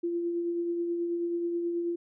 sine tone with tremolo, 343.2 Hz, F4, 30 cents flat, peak -26 dBFS, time 0.03-1.96 s, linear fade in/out 10 ms, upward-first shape triangle, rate 9.3 Hz, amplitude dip 35%, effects none

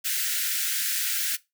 white high-pass noise, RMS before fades -27 dBFS, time 0.04-1.37 s, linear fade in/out 20 ms, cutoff 1400 Hz, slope 96 dB/octave, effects noise-tail reverb RT60 0.2 s tail -19 dB re dry

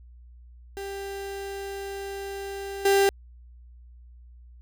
35% pulse tone with level steps, 395.1 Hz, G4, 14 cents sharp, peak -31 / -16 dBFS, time 0.77-3.09 s, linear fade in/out 0 ms, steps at 2.85 s, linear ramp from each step 5 ms, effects added 60 Hz sine -46 dBFS peak until 4.61 s

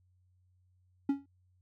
triangle tone with exponential decay, 278.4 Hz, C#4, 8 cents sharp, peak -21 dBFS, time 1.09-1.26 s, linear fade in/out 5 ms, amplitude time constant 35 ms, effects added 91 Hz sine -66 dBFS peak until 1.61 s

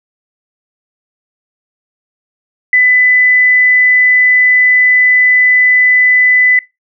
sine tone, 2000 Hz, B6, 21 cents sharp, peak -5 dBFS, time 2.73-6.59 s, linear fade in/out 2 ms, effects noise-tail reverb RT60 0.2 s tail -20 dB re dry

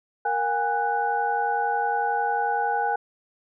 sine tone cluster, 466 / 727 / 818 / 1488 Hz, A#4 / F#5 / G#5 / F#6, -1 / -31 / -26 / +9 cents, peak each -31 / -31 / -23 / -30 dBFS, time 0.25-2.96 s, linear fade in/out 5 ms, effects none

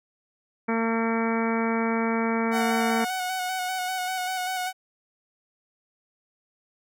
harmonic tone, 227.3 Hz, A#3, 43 cents flat, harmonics 1 / 2 / 3 / 4 / 5 / 6 / 7 / 8 / 9 / 10, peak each -25 / -29 / -34 / -32 / -37 / -34 / -39 / -38 / -41 / -35 dBFS, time 0.68-3.05 s, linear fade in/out 10 ms
sawtooth tone with vibrato, 740 Hz, F#5, in tune, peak -23 dBFS, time 2.51-4.73 s, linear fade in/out 50 ms, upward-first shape square, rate 5.1 Hz, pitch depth 22 cents each way
effects none

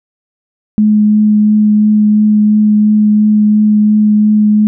sine tone with vibrato, 211.6 Hz, G#3, 33 cents sharp, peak -5 dBFS, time 0.78-4.67 s, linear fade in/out 0 ms, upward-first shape triangle, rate 2.9 Hz, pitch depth 11 cents each way, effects none

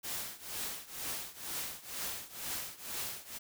white noise with tremolo, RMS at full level -37 dBFS, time 0.03-3.39 s, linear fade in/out 20 ms, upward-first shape triangle, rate 2.1 Hz, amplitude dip 90%, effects none

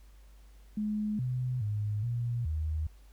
sine tone with pitch steps, 211.4 / 126.3 / 104.8 / 119.1 / 78 Hz, G#3 / B2 / G#2 / A#2 / D#2, +31 / +39 / +16 / +38 / +5 cents, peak -29 dBFS, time 0.77-2.87 s, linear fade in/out 5 ms, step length 420 ms, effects added 50 Hz sine -52 dBFS peak until 3.12 s + pink hiss -66 dBFS RMS until 3.12 s

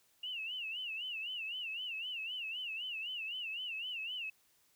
sine tone with vibrato, 2800 Hz, F7, 4 cents sharp, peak -38 dBFS, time 0.23-4.3 s, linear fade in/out 5 ms, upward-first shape sine, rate 3.9 Hz, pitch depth 150 cents each way, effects white hiss -71 dBFS RMS until 4.75 s

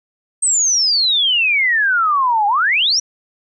sine exponential two-way sweep, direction down then up, 8430 to 797 to 5970 Hz, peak -12 dBFS, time 0.42-3 s, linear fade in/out 10 ms, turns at 2.47 s, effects none

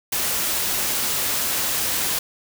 white noise, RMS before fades -23 dBFS, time 0.12-2.19 s, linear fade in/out 5 ms, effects none

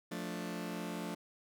sawtooth chord, D minor, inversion first, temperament just, 176.2 / 220.2 / 293.7 Hz, F3 / A3 / D4, +16 / +2 / 0 cents, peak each -38 / -39 / -40 dBFS, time 0.11-1.15 s, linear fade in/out 10 ms, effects none

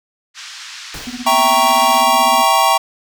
white band-pass noise, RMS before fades -33 dBFS, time 0.34-2.05 s, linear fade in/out 50 ms, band 1200 to 5900 Hz, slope 24 dB/octave
pink noise with exponential decay, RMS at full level -29 dBFS, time 0.94-1.5 s, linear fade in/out 2 ms, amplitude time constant 120 ms
triangle tone with tremolo, 246.9 Hz, B3, in tune, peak -20 dBFS, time 1.07-2.44 s, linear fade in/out 0 ms, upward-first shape sine, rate 16 Hz, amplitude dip 95%
square chord, E diminished seventh, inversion none, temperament equal, 659.3 / 784 / 932.3 / 1108.7 Hz, E5 / G5 / Bb5 / Db6, 0 / 0 / 0 / 0 cents, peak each -20 / -16 / -16 / -16 dBFS, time 1.26-2.78 s, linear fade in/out 10 ms
effects none

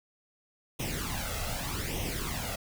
pink noise with flanger, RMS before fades -34 dBFS, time 0.79-2.56 s, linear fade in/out 10 ms, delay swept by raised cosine 0.33 to 1.53 ms, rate 0.83 Hz, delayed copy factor +0.7, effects none

